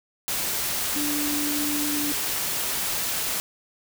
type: tone in noise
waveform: sine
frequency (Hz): 293.7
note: D4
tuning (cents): 0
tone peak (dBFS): -27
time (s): 0.96-2.12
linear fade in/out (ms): 0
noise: white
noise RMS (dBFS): -27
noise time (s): 0.28-3.4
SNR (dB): -3
effects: none